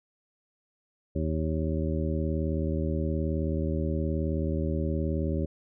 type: harmonic tone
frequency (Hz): 78.9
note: D#2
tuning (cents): +25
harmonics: 1 / 2 / 3 / 4 / 5 / 7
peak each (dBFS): -29 / -32 / -34 / -35 / -36 / -37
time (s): 1.15-5.46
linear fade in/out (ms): 10
effects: none